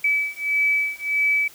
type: beating tone pair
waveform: sine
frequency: 2295 / 2296.6 Hz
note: D7 / D7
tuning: -40 / -39 cents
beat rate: 1.6 Hz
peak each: -22 dBFS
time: 0.04-1.48 s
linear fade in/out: 5 ms
effects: white hiss -47 dBFS RMS until 1.54 s